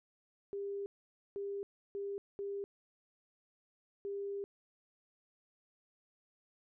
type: tone bursts at uneven times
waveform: sine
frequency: 400 Hz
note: G4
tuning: 35 cents sharp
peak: -37 dBFS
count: 5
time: 0.53-0.86 / 1.36-1.63 / 1.95-2.18 / 2.39-2.64 / 4.05-4.44 s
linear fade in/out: 0 ms
effects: none